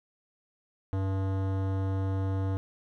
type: tone with hard clipping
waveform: sine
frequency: 96.1 Hz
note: G2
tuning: 34 cents flat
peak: -29 dBFS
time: 0.93-2.57 s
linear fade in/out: 0 ms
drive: 18 dB
effects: none